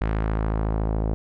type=tone with low-pass filter sweep; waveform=sawtooth; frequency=53.9 Hz; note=A1; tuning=35 cents flat; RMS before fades=-24 dBFS; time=0.01-1.14 s; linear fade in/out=0 ms; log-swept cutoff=2000 to 640 Hz; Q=1.1; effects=none